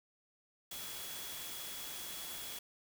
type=tone in noise; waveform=sine; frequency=3360 Hz; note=G#7; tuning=19 cents sharp; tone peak=-50 dBFS; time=0.71-2.59 s; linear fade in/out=5 ms; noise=white; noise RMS=-45 dBFS; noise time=0.71-2.59 s; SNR=-8 dB; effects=none